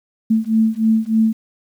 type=beating tone pair; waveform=sine; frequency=220 / 223.3 Hz; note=A3 / A3; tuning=0 / +26 cents; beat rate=3.3 Hz; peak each=-16 dBFS; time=0.3-1.33 s; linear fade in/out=10 ms; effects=8-bit